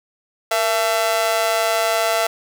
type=tone with amplitude modulation; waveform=sawtooth; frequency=671 Hz; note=E5; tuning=31 cents sharp; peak=-9 dBFS; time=0.51-2.27 s; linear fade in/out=5 ms; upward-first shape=sine; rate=203 Hz; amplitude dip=85%; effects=none